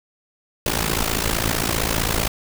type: noise with amplitude modulation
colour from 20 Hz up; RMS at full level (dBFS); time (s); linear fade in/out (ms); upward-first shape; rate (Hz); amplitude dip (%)
pink; -18; 0.66-2.28; 2; sine; 55.4; 85
effects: none